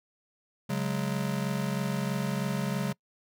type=chord; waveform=square; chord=C# suspended fourth; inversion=none; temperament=just; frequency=138.59 / 184.79 / 207.9 Hz; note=C#3 / F#3 / G#3; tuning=0 / -2 / +2 cents; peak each=-33 / -33 / -34 dBFS; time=0.69-2.93 s; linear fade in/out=10 ms; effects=noise-tail reverb RT60 0.1 s tail -25 dB re dry